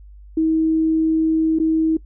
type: tone with dropouts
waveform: sine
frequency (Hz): 319.6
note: D#4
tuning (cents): +47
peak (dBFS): -14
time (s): 0.37-1.97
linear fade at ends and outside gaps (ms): 5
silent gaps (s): 1.588-1.598
effects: noise-tail reverb RT60 0.1 s tail -20 dB re dry + added 50 Hz sine -39 dBFS peak until 2.05 s